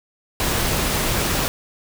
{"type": "noise", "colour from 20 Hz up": "pink", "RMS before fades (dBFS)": -21, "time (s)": [0.4, 1.48], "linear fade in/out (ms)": 0, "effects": []}